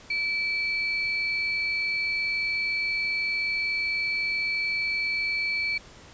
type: tone pair together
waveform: sine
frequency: 2317 / 4386 Hz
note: D7 / C#8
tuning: -24 / -19 cents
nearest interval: major seventh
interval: 1105 cents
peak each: -25 / -34 dBFS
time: 0.1-5.78 s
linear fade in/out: 5 ms
effects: pink hiss -49 dBFS RMS until 6.13 s + resampled to 16000 Hz